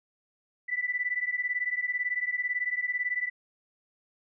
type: beating tone pair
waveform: sine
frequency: 1973 / 1991 Hz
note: B6 / B6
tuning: -2 / +14 cents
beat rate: 18 Hz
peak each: -30 / -31 dBFS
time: 0.68-3.3 s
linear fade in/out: 20 ms
effects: none